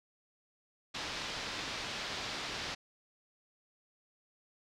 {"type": "low-pass noise", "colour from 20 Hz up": "white", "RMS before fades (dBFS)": -40, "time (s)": [0.94, 2.75], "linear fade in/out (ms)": 10, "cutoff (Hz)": 4900, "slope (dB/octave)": 24, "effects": []}